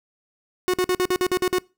45% pulse tone bursts, 365.5 Hz, F#4, 21 cents flat, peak -18 dBFS, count 9, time 0.68-1.584 s, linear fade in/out 0 ms, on 56 ms, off 50 ms, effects noise-tail reverb RT60 0.3 s tail -24 dB re dry

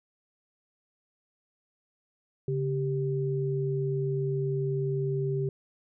sine tone pair together, 139.8 / 391.7 Hz, C#3 / G4, +15 / -1 cents, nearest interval octave + tritone, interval 1784 cents, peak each -28 / -30 dBFS, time 2.48-5.49 s, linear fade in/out 2 ms, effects none

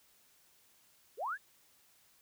sine linear sweep, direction up, 349.2 to 1781 Hz, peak -34 dBFS, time 1.17-1.38 s, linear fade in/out 50 ms, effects white hiss -67 dBFS RMS until 2.21 s

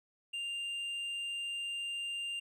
sine tone with hard clipping, 2794 Hz, F7, in tune, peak -37 dBFS, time 0.33-2.4 s, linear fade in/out 10 ms, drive 4 dB, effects none

